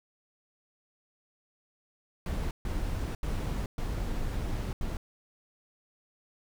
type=noise bursts at uneven times; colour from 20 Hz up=brown; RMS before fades=-32 dBFS; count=5; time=2.26-2.51 / 2.65-3.15 / 3.23-3.66 / 3.78-4.73 / 4.81-4.97 s; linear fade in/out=2 ms; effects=none